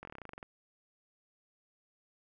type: slowing click train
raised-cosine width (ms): 0.5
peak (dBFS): -30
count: 13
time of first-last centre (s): 0.03-0.429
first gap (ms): 21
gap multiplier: 1.08
effects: none